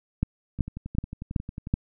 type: two click trains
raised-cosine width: 5 ms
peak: -10 / -22 dBFS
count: 5 / 13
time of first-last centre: 0.23-1.739 / 0.59-1.671 s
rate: 2.65 / 11.1 Hz
effects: none